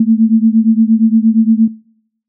sine beating tone pair, 220 / 228.6 Hz, A3 / A#3, 0 / -34 cents, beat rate 8.6 Hz, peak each -10 dBFS, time 0-1.68 s, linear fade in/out 5 ms, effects noise-tail reverb RT60 0.7 s tail -23 dB re dry

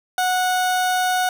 30% pulse tone, 735 Hz, F#5, 12 cents flat, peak -15 dBFS, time 0.18-1.29 s, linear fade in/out 2 ms, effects none

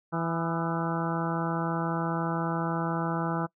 harmonic tone with a mistuned harmonic, 165.8 Hz, E3, 10 cents sharp, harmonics 1 / 2 / 3 / 4 / 5 / 6 / 7 / 8 / 9, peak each -30 / -34 / -38 / -37 / -36 / -38 / -39 / -37 / -41 dBFS, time 0.12-3.47 s, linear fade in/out 20 ms, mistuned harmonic 7, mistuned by +75 cents, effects noise-tail reverb RT60 0.1 s tail -23 dB re dry

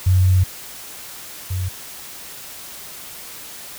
sine tone pair in turn, 92.5 / 92.5 Hz, F#2 / F#2, 0 / 0 cents, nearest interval unison, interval 0 cents, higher neither, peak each -11 / -20 dBFS, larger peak first, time 0.06-0.44 / 1.5-1.69 s, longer first, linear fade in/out 10 ms, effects white hiss -36 dBFS RMS until 3.78 s

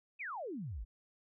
sine exponential sweep, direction down, 2644 to 42.98 Hz, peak -39 dBFS, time 0.19-0.85 s, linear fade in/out 20 ms, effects none

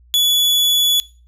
40% pulse tone, 3417 Hz, G#7, 49 cents sharp, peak -11 dBFS, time 0.14-1 s, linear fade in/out 0 ms, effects noise-tail reverb RT60 0.4 s tail -23 dB re dry + added 60 Hz sine -46 dBFS peak until 1.27 s

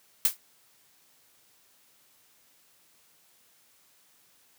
blue noise with exponential decay, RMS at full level -18 dBFS, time 0.25-0.37 s, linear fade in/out 2 ms, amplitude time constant 25 ms, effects white hiss -63 dBFS RMS until 4.58 s + high-pass 80 Hz 12 dB/octave

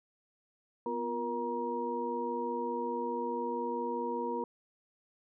sine tone cluster, 246.8 / 351.6 / 472.2 / 947 Hz, B3 / F4 / A#4 / A#5, -1 / +12 / +22 / +27 cents, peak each -39 / -40 / -36 / -36 dBFS, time 0.86-4.44 s, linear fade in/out 2 ms, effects none

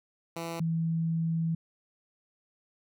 10% pulse / sine tone pair in turn, 166.9 / 164.03 Hz, E3 / E3, +22 / -8 cents, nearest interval unison, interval 30 cents, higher first, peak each -26 dBFS, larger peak neither, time 0.36-0.6 / 0.6-1.55 s, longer second, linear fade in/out 5 ms, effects none

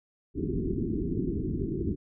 white low-pass noise, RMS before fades -30 dBFS, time 0.34-1.96 s, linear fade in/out 50 ms, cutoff 400 Hz, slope 96 dB/octave, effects none

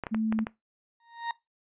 clicks, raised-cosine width 0.5 ms, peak -18 dBFS, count 6, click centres 0.037 / 0.068 / 0.146 / 0.325 / 0.39 / 0.469 s
sine tone, 220 Hz, A3, in tune, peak -25 dBFS, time 0.11-0.45 s, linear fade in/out 20 ms
35% pulse tone with exponential growth, 932.3 Hz, A#5, in tune, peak -25 dBFS, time 1-1.31 s, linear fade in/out 2 ms, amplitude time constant 67 ms
effects noise-tail reverb RT60 0.2 s tail -21 dB re dry + resampled to 8000 Hz

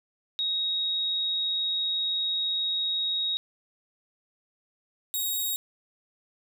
sine / 5% pulse tone pair in turn, 3777 / 3777 Hz, A#7 / A#7, +22 / +22 cents, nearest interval unison, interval 0 cents, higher neither, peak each -25 / -19 dBFS, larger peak second, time 0.39-3.37 / 5.14-5.56 s, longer first, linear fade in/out 0 ms, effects none

